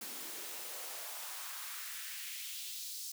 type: noise with high-pass filter sweep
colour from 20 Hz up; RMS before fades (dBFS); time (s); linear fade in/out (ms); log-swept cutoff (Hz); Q
white; -44; 0.01-3.12; 5; 220 to 5300; 1.7
effects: none